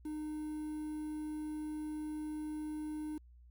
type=tone with quantisation; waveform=triangle; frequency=305.7 Hz; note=D#4; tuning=30 cents flat; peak=-36 dBFS; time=0.05-3.18 s; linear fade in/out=5 ms; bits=10; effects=added 60 Hz sine -56 dBFS peak until 3.5 s